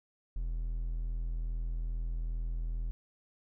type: tone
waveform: triangle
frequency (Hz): 41.2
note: E1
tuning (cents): 0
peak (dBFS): -30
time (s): 0.36-2.91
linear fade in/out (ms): 0
effects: none